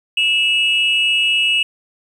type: tone pair together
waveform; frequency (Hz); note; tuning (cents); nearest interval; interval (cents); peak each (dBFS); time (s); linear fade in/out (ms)
sine; 2637 / 2893; E7 / F#7; 0 / -40; major second; 160; -14; 0.17-1.63; 5
effects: tanh soft clip ceiling -9 dBFS + 8-bit